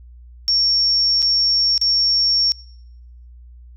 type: tone with dropouts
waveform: sine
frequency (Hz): 5490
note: F8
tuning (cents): -31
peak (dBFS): -14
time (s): 0.48-2.52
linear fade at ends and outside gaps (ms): 0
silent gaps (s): 1.22-1.226 / 1.778-1.814
effects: noise-tail reverb RT60 0.8 s tail -24 dB re dry + added 60 Hz sine -39 dBFS peak until 3.76 s